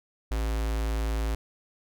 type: tone with notch filter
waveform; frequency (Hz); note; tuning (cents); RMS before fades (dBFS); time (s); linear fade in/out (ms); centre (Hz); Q
square; 55; A1; 0; -28; 0.31-1.35; 5; 140; 1.5
effects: none